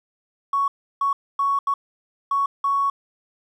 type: tone bursts at uneven times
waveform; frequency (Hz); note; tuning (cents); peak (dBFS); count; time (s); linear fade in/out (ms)
triangle; 1113; C#6; +7; -14; 6; 0.53-0.68 / 1.01-1.13 / 1.39-1.59 / 1.67-1.74 / 2.31-2.46 / 2.64-2.9; 5
effects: tanh soft clip ceiling -16 dBFS